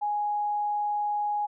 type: tone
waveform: sine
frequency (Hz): 830.6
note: G#5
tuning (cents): 0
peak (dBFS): -25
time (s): 0.01-1.47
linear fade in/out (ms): 20
effects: none